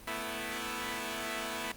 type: chord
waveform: 5% pulse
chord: A suspended second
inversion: none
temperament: equal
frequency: 220 / 246.9 / 329.6 Hz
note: A3 / B3 / E4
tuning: 0 / 0 / 0 cents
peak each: -29 / -29 / -28 dBFS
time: 0.07-1.72 s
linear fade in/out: 5 ms
effects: pink hiss -52 dBFS RMS until 1.76 s + Opus 32 kbps